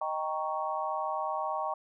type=chord; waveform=sine; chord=Eb dominant seventh; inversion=none; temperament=equal; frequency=622.3 / 784 / 932.3 / 1108.7 Hz; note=Eb5 / G5 / Bb5 / Db6; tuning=0 / 0 / 0 / 0 cents; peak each=-36 / -35 / -36 / -35 dBFS; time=0.01-1.74 s; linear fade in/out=5 ms; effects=none